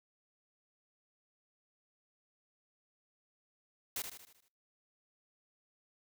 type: noise with echo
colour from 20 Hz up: white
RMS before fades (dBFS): -38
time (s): 3.96-4.02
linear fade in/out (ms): 2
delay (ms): 77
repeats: 6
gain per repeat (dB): -6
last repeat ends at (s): 4.482
effects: noise-tail reverb RT60 0.4 s tail -24 dB re dry